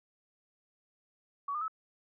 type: tone with pitch steps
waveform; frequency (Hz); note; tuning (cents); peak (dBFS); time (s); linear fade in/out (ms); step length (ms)
sine; 1130 / 1211.1 / 1298; C#6 / D#6 / E6; +33 / -47 / -27; -32; 1.48-1.681; 5; 67
effects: none